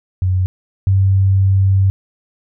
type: tone pair in turn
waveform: sine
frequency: 92.5 / 96.56 Hz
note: F#2 / G2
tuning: 0 / -26 cents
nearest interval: minor second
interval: 74 cents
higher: second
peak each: -12 / -9 dBFS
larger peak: second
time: 0.22-0.46 / 0.87-1.9 s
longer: second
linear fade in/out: 0 ms
effects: none